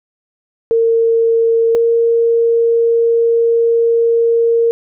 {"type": "tone pair in turn", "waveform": "sine", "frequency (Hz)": [457.5, 463.1], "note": ["A#4", "A#4"], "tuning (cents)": [-32, -11], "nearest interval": "unison", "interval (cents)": 21, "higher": "second", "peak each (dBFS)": -9, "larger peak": "neither", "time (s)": [[0.71, 1.75], [1.75, 4.71]], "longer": "second", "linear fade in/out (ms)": 0, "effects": []}